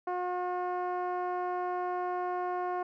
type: tone with low-pass filter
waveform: 10% pulse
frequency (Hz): 360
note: F#4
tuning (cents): -47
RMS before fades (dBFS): -33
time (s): 0.07-2.83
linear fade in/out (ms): 5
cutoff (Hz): 850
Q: 1.5
effects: none